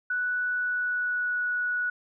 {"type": "tone with pitch glide", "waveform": "sine", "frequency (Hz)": [1480, 1468.1], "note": ["F#6", "F#6"], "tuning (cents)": [0, -14], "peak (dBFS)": -25, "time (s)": [0.1, 1.9], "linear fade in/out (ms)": 5, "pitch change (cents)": -14, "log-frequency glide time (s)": [0.46, 1.4], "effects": []}